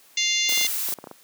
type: harmonic tone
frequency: 698.5 Hz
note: F5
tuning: in tune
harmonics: 3 / 4 / 5 / 6 / 7 / 8 / 9 / 10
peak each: -27 / -27 / -26 / -29 / -33 / -35 / -27 / -38 dBFS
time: 0.17-0.67 s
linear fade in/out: 5 ms
type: noise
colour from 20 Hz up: blue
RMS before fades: -27 dBFS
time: 0.49-0.94 s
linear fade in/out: 0 ms
type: clicks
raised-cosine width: 1 ms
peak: -23 dBFS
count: 11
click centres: 0.493 / 0.524 / 0.576 / 0.612 / 0.648 / 0.887 / 0.924 / 0.987 / 1.041 / 1.072 / 1.113 s
effects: white hiss -54 dBFS RMS until 1.23 s + high-pass 200 Hz 12 dB/octave